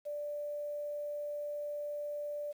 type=tone with quantisation; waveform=sine; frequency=587.3 Hz; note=D5; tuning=in tune; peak=-36 dBFS; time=0.05-2.53 s; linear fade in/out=20 ms; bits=10; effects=none